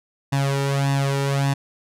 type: tone with flanger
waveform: sawtooth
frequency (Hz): 138.59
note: C#3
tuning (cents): 0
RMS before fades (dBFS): -21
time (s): 0.32-1.54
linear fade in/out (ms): 10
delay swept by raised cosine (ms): 1.1 to 2.2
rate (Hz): 1.7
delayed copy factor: +0.75
effects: low-pass 11000 Hz 12 dB/octave